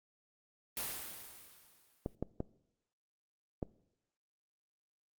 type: noise with exponential decay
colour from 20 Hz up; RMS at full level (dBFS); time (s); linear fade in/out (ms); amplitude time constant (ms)
white; -37; 0.77-2.15; 1; 300
type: clicks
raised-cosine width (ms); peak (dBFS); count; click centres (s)
2; -22; 4; 2.061 / 2.226 / 2.404 / 3.628
effects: noise-tail reverb RT60 0.8 s tail -21 dB re dry + Opus 32 kbps